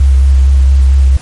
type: tone with vibrato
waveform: sine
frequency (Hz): 67.1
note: C2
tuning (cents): +44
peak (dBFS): -3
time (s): 0-1.17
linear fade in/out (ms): 5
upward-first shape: square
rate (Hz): 4.4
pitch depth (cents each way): 22
effects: pink hiss -33 dBFS RMS until 1.21 s + MP3 48 kbps